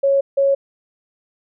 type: tone pair in turn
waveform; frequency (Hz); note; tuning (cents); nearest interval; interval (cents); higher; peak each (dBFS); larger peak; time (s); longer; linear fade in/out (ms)
sine; 552 / 552; C#5 / C#5; -7 / -7; unison; 0; neither; -12; neither; 0.03-0.21 / 0.37-0.55; neither; 10
effects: none

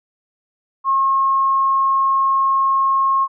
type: tone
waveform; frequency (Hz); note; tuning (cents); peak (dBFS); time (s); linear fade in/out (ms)
sine; 1080; C#6; -45; -13; 0.84-3.28; 50
effects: none

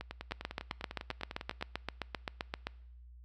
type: two click trains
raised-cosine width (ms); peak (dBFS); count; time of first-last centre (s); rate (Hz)
0.3; -24 / -19; 17 / 19; 0.01-1.612 / 0.32-2.67; 9.99 / 7.66
effects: noise-tail reverb RT60 0.8 s tail -23 dB re dry + added 60 Hz sine -51 dBFS peak until 3.24 s

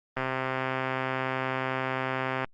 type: click train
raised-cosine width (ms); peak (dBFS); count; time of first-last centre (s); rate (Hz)
0.5; -14; 299; 0.17-2.445; 131
effects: Opus 24 kbps

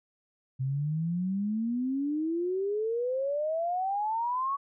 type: exponential sweep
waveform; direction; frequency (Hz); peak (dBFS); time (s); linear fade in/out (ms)
sine; up; 128.7 to 1129; -27; 0.59-4.57; 20
effects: none

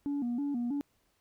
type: tone with vibrato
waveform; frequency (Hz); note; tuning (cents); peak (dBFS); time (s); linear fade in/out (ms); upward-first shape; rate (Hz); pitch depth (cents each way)
sine; 261.6; C4; 0; -28; 0.06-0.81; 0; square; 3.1; 150
effects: tanh soft clip ceiling -28 dBFS + pink hiss -73 dBFS RMS until 1.2 s

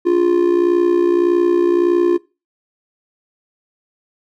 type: tone with amplitude modulation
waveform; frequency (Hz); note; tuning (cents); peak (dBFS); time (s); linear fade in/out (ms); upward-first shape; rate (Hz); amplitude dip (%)
triangle; 349.2; F4; 0; -6; 0.05-2.18; 20; sine; 61.7; 70
effects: noise-tail reverb RT60 0.3 s tail -23 dB re dry

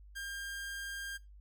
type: tone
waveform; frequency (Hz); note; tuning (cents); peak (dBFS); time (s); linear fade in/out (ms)
sawtooth; 1603; G6; +38; -36; 0.15-1.18; 20
effects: noise-tail reverb RT60 0.2 s tail -18 dB re dry + added 50 Hz sine -52 dBFS peak until 1.4 s

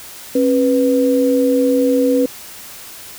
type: tone pair together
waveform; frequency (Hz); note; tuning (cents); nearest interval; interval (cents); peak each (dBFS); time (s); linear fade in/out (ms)
sine; 270.2 / 493.9; C#4 / B4; -44 / 0; minor seventh; 1044; -14; 0.35-2.26; 5
effects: white hiss -35 dBFS RMS until 3.18 s

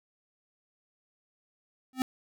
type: tone with exponential growth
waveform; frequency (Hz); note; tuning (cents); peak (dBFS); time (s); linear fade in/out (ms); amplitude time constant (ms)
square; 258.7; C4; -19; -22; 1.93-2.02; 1; 19
effects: none

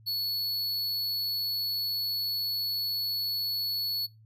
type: tone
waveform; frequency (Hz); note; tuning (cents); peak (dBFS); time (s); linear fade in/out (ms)
square; 4406; C#8; -11; -29; 0.06-4.07; 20
effects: noise-tail reverb RT60 0.2 s tail -21 dB re dry + added 110 Hz sine -53 dBFS peak until 4.25 s

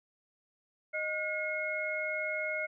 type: tone cluster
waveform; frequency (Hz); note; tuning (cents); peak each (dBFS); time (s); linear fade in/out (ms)
sine; 620 / 1439 / 2163; D#5 / F#6 / C#7; -6 / -49 / -43; -36 / -39 / -34; 0.93-2.67; 20
effects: none

